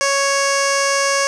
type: tone with low-pass filter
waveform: 15% pulse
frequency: 554.4 Hz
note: C#5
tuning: in tune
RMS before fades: -17 dBFS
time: 0.01-1.27 s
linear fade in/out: 0 ms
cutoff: 7000 Hz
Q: 3.7
effects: none